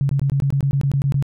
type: tone bursts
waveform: sine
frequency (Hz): 138.59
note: C#3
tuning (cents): 0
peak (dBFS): -15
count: 12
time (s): 0.01-1.225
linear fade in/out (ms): 0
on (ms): 82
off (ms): 21
effects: none